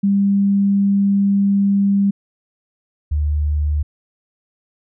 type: tone pair in turn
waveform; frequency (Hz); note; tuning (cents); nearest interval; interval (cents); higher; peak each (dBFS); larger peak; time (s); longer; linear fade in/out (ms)
sine; 199 / 74.54; G3 / D2; +26 / +26; octave + perfect fourth; 1700; first; -12 / -15; first; 0.03-2.11 / 3.11-3.83; first; 10
effects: none